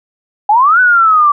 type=exponential two-way sweep; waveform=sine; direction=up then down; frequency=806 to 1510 to 1152 Hz; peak=-5 dBFS; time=0.49-1.32 s; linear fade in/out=5 ms; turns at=0.8 s; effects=none